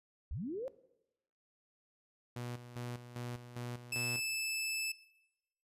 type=linear sweep; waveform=sine; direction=up; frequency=46.25 to 554.4 Hz; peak=-37 dBFS; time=0.31-0.68 s; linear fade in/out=0 ms
type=tone with tremolo; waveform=sawtooth; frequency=121.5 Hz; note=B2; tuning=28 cents flat; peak=-36 dBFS; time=2.36-4.2 s; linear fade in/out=5 ms; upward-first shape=square; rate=2.5 Hz; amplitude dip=70%
type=tone; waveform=sawtooth; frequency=2625 Hz; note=E7; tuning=8 cents flat; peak=-31 dBFS; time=3.92-4.92 s; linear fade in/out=5 ms
effects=noise-tail reverb RT60 0.9 s tail -19 dB re dry + resampled to 32000 Hz